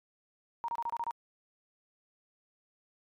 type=tone bursts; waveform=sine; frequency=936 Hz; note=A#5; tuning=7 cents sharp; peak=-31 dBFS; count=7; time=0.64-1.109 s; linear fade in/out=0 ms; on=43 ms; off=28 ms; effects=MP3 96 kbps